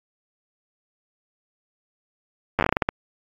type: slowing click train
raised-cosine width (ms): 0.5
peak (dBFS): -4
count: 11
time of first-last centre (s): 2.59-2.889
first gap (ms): 9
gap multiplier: 1.25
effects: AAC 32 kbps